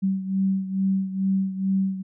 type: beating tone pair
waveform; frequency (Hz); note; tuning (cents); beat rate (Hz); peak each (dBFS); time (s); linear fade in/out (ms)
sine; 191.7 / 194; G3 / G3; -38 / -18; 2.3; -22 / -27; 0.02-2.03; 20
effects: none